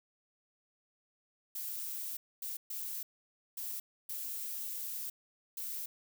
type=noise bursts at uneven times; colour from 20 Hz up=violet; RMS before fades=-40 dBFS; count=6; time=1.55-2.17 / 2.42-2.57 / 2.7-3.03 / 3.57-3.8 / 4.09-5.1 / 5.57-5.86 s; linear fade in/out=5 ms; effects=none